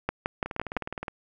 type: two click trains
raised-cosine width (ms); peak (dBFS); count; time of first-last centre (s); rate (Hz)
0.5; -18 / -11; 13 / 5; 0.46-1.082 / 0.09-0.767; 19.3 / 5.91
effects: none